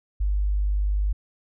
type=tone; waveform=sine; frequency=50.1 Hz; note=G1; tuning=38 cents sharp; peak=-20 dBFS; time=0.2-1.13 s; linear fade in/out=10 ms; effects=none